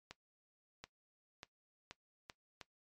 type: accelerating click train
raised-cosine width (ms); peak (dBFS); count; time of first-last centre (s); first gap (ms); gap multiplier
0.2; -30; 6; 0.11-2.612; 730; 0.81
effects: noise-tail reverb RT60 0.1 s tail -17 dB re dry + MP3 96 kbps